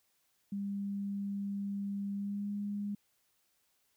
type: tone with pitch glide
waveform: sine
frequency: 200 to 204 Hz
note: G3 to G#3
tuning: +35 to -31 cents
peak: -34 dBFS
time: 0.52-2.95 s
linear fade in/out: 5 ms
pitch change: +34 cents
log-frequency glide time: 2.14-2.51 s
effects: white hiss -75 dBFS RMS until 3.96 s